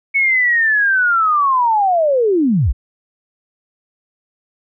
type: linear sweep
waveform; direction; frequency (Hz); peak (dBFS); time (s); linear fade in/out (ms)
sine; down; 2224 to 39.5; -11; 0.14-2.73; 20
effects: none